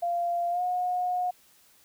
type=tone with pitch glide; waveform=sine; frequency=693 to 722.8 Hz; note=F5 to F#5; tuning=-14 to -41 cents; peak=-25 dBFS; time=0.02-1.31 s; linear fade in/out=10 ms; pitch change=+73 cents; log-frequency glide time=0.5-0.62 s; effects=white hiss -60 dBFS RMS until 1.84 s